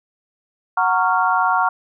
sine chord, Gb major seventh, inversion none, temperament just, 740 / 925 / 1110 / 1387.5 Hz, Gb5 / Bb5 / Db6 / F6, 0 / -14 / +2 / -12 cents, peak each -20 dBFS, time 0.77-1.69 s, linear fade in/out 5 ms, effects none

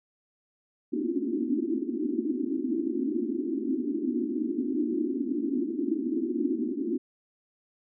white band-pass noise, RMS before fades -29 dBFS, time 0.92-6.98 s, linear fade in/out 10 ms, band 230 to 360 Hz, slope 96 dB/octave, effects none

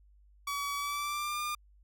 sawtooth tone with pitch glide, 1138 to 1203.6 Hz, C#6 to D6, +45 to +42 cents, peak -29 dBFS, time 0.47-1.55 s, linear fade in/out 5 ms, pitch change +97 cents, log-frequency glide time 0.76-1.4 s, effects added 50 Hz sine -58 dBFS peak until 1.83 s

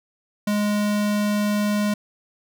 square tone, 207.7 Hz, G#3, in tune, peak -20 dBFS, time 0.47-1.94 s, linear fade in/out 5 ms, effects none

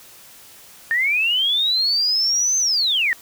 sine linear two-way sweep, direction up then down, 1788 to 6272 to 1788 Hz, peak -16 dBFS, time 0.91-3.13 s, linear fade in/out 0 ms, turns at 2.58 s, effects white hiss -45 dBFS RMS until 3.21 s

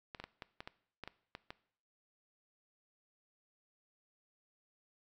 clicks, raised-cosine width 0.3 ms, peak -28 dBFS, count 10, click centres 0.148 / 0.2 / 0.24 / 0.422 / 0.605 / 0.675 / 1.037 / 1.076 / 1.351 / 1.505 s, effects noise-tail reverb RT60 0.6 s tail -19 dB re dry

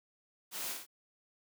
white noise with echo, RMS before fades -40 dBFS, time 0.51-0.76 s, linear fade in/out 50 ms, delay 53 ms, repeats 2, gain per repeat -4 dB, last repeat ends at 0.866 s, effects high-pass 200 Hz 12 dB/octave

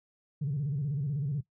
sine tone with vibrato, 142.3 Hz, C#3, 46 cents sharp, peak -27 dBFS, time 0.41-1.41 s, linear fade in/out 10 ms, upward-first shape square, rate 16 Hz, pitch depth 110 cents each way, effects noise-tail reverb RT60 0.1 s tail -17 dB re dry + tanh soft clip ceiling -25 dBFS

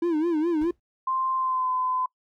triangle tone with vibrato, 324.7 Hz, E4, 26 cents flat, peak -19 dBFS, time 0.02-0.71 s, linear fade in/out 5 ms, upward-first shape sine, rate 4.8 Hz, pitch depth 130 cents each way
brown noise with exponential decay, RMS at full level -37 dBFS, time 0.61-0.8 s, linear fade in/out 5 ms, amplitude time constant 41 ms
sine tone with pitch glide, 1046.5 to 1018.5 Hz, C6 to C6, 0 to -47 cents, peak -23 dBFS, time 1.07-2.06 s, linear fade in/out 5 ms, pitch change -47 cents, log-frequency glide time 1.36-1.7 s
effects noise-tail reverb RT60 0.1 s tail -24 dB re dry

